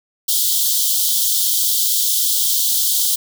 white high-pass noise, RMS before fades -17 dBFS, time 0.28-3.16 s, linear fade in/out 10 ms, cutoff 3100 Hz, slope 96 dB/octave, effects none

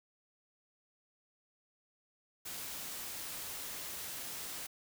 white noise, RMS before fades -43 dBFS, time 2.45-4.67 s, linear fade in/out 10 ms, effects none

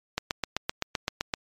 click train, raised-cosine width 0.2 ms, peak -9 dBFS, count 10, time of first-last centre 0.18-1.338 s, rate 7.77 Hz, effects MP3 96 kbps

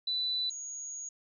sine tone pair in turn, 3983 / 6679 Hz, B7 / G#8, +14 / +9 cents, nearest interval major sixth, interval 895 cents, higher second, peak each -29 / -38 dBFS, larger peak first, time 0.07-0.5 / 0.5-1.09 s, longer second, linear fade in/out 5 ms, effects none

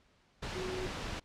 sine tone in noise, 370 Hz, F#4, in tune, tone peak -37 dBFS, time 0.55-0.87 s, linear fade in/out 10 ms, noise pink, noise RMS -39 dBFS, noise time 0.42-1.2 s, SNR -1 dB, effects pink hiss -68 dBFS RMS until 1.24 s + low-pass 5000 Hz 12 dB/octave

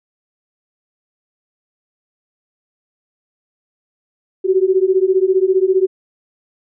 sine beating tone pair, 370 / 385 Hz, F#4 / G4, 0 / -31 cents, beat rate 15 Hz, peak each -14 dBFS, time 4.44-5.87 s, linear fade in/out 20 ms, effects none

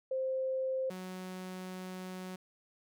sine / sawtooth tone pair in turn, 524 / 184.87 Hz, C5 / F#3, +2 / -1 cents, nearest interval octave + tritone, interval 1803 cents, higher first, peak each -31 / -37 dBFS, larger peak first, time 0.11-0.9 / 0.9-2.36 s, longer second, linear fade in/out 5 ms, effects none

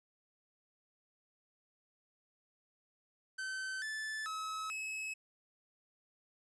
45% pulse tone with pitch steps, 1536 / 1747 / 1286 / 2578 Hz, G6 / A6 / E6 / E7, -36 / -13 / -43 / -39 cents, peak -38 dBFS, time 3.38-5.14 s, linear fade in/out 10 ms, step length 440 ms, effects resampled to 22050 Hz

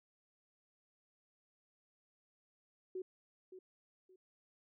sine tone with echo, 371.9 Hz, F#4, 9 cents sharp, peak -39 dBFS, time 2.95-3.02 s, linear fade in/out 5 ms, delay 570 ms, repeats 2, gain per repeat -11 dB, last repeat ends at 4.16 s, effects none

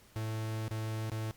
45% pulse tone with dropouts, 110 Hz, A2, in tune, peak -34 dBFS, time 0.16-1.31 s, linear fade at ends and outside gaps 0 ms, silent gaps 0.681-0.71 / 1.098-1.118 s, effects pink hiss -61 dBFS RMS until 1.36 s + Opus 48 kbps

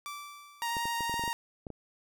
sawtooth tone with exponential decay, 1165 Hz, D6, 14 cents flat, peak -33 dBFS, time 0.06-1.26 s, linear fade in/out 0 ms, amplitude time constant 260 ms
sawtooth tone with vibrato, 934 Hz, A#5, 3 cents sharp, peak -27 dBFS, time 0.62-1.33 s, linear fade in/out 0 ms, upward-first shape triangle, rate 11 Hz, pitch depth 13 cents each way
clicks, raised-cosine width 2 ms, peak -27 dBFS, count 10, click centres 0.768 / 0.855 / 1.007 / 1.096 / 1.141 / 1.195 / 1.238 / 1.278 / 1.668 / 1.703 s
effects none

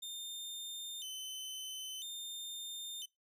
sawtooth tone with vibrato, 3322 Hz, G#7, in tune, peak -39 dBFS, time 0.02-3.06 s, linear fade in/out 10 ms, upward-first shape square, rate 0.5 Hz, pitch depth 150 cents each way, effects noise-tail reverb RT60 0.2 s tail -23 dB re dry

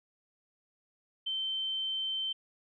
sine tone, 3100 Hz, G7, 20 cents flat, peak -31 dBFS, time 1.26-2.33 s, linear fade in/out 10 ms, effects none

